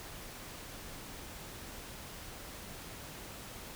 silence, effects pink hiss -47 dBFS RMS until 3.75 s

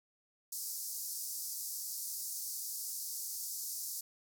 white band-pass noise, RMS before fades -41 dBFS, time 0.52-4.01 s, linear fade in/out 5 ms, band 4800 to 16000 Hz, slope 48 dB/octave, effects none

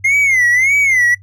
triangle tone with vibrato, 2093 Hz, C7, in tune, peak -8 dBFS, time 0.04-1.15 s, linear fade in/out 10 ms, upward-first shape sine, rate 1.7 Hz, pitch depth 150 cents each way, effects noise-tail reverb RT60 0.1 s tail -20 dB re dry + added 97 Hz sine -38 dBFS peak until 1.22 s

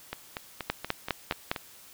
two click trains, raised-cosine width 0.3 ms, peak -10 / -17 dBFS, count 5 / 7, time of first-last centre 0.7-1.515 / 0.13-1.562 s, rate 4.91 / 4.19 Hz, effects white hiss -52 dBFS RMS until 1.93 s

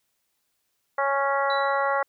harmonic tone, 277.2 Hz, C#4, in tune, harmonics 2 / 3 / 4 / 5 / 6 / 7, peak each -26 / -27 / -27 / -29 / -36 / -32 dBFS, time 0.98-2.03 s, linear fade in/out 5 ms
sine tone with exponential decay, 3951 Hz, B7, in tune, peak -29 dBFS, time 1.5-2.01 s, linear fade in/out 2 ms, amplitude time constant 110 ms
effects white hiss -74 dBFS RMS until 2.08 s

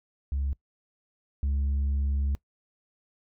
sine tone pair in turn, 69 / 69.68 Hz, C#2 / C#2, -7 / +10 cents, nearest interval unison, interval 17 cents, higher second, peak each -24 / -21 dBFS, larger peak second, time 0.32-0.53 / 1.43-2.35 s, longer second, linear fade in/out 0 ms, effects noise-tail reverb RT60 0.1 s tail -23 dB re dry + tanh soft clip ceiling -23 dBFS

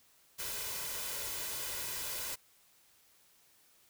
white noise with comb filter, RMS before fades -39 dBFS, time 0.38-2.36 s, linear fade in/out 20 ms, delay 2 ms, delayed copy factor +0.55, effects white hiss -66 dBFS RMS until 3.89 s

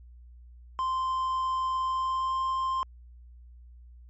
triangle tone with pitch glide, 1042 to 1051.1 Hz, C6 to C6, -7 to +8 cents, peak -24 dBFS, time 0.79-2.83 s, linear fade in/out 0 ms, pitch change +15 cents, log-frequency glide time 1.79-2.47 s, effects added 60 Hz sine -47 dBFS peak until 4.09 s + MP3 32 kbps

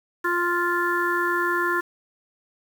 harmonic tone, 349.2 Hz, F4, in tune, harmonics 1 / 3 / 4 / 5, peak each -26 / -26 / -26 / -26 dBFS, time 0.24-1.81 s, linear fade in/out 10 ms, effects 7-bit

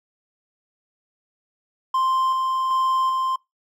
triangle tone with tremolo, 1046.5 Hz, C6, in tune, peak -16 dBFS, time 1.94-3.36 s, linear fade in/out 5 ms, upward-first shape square, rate 1.3 Hz, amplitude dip 25%, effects noise-tail reverb RT60 0.2 s tail -25 dB re dry

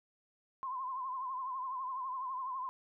sine tone with vibrato, 1038 Hz, C6, 14 cents flat, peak -36 dBFS, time 0.63-2.69 s, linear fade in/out 0 ms, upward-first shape triangle, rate 12 Hz, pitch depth 90 cents each way, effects none

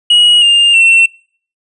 triangle tone with pitch steps, 2902 / 2809 / 2703 Hz, F#7 / F7 / E7, -34 / +9 / +43 cents, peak -3 dBFS, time 0.1-1.06 s, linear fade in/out 5 ms, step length 320 ms, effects noise-tail reverb RT60 0.5 s tail -24 dB re dry + resampled to 24000 Hz

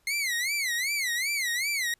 sawtooth tone with vibrato, 2093 Hz, C7, in tune, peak -23 dBFS, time 0.07-1.94 s, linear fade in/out 2 ms, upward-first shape sine, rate 2.6 Hz, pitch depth 200 cents each way, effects pink hiss -68 dBFS RMS until 1.99 s + resampled to 32000 Hz

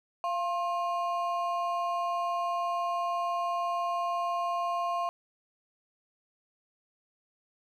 triangle ring-modulated tone, 879 Hz, A5, 2 cents flat, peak -23 dBFS, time 0.24-5.09 s, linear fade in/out 0 ms, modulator 187 Hz, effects none

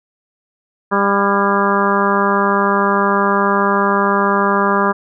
harmonic tone with a mistuned harmonic, 199.3 Hz, G3, 29 cents sharp, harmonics 1 / 2 / 3 / 4 / 5 / 6 / 7 / 8, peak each -19 / -19 / -22 / -24 / -18 / -18 / -23 / -23 dBFS, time 0.91-4.93 s, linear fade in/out 20 ms, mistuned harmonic 8, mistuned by +48 cents, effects none

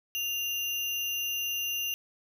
sine tone with sample-and-hold, 2798 Hz, F7, 3 cents sharp, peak -29 dBFS, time 0.15-1.94 s, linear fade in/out 0 ms, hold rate 8820 Hz, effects none

